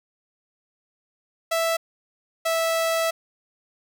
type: tone pair in turn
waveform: sawtooth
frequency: 659.3 / 656.1 Hz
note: E5 / E5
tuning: 0 / -8 cents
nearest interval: unison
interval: 8 cents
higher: first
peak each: -17 dBFS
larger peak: neither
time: 1.51-1.77 / 2.45-3.11 s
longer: second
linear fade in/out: 10 ms
effects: none